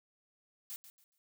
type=noise with echo; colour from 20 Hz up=blue; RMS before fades=-43 dBFS; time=0.7-0.76 s; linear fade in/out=0 ms; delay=140 ms; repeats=3; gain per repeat=-12 dB; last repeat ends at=1.18 s; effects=none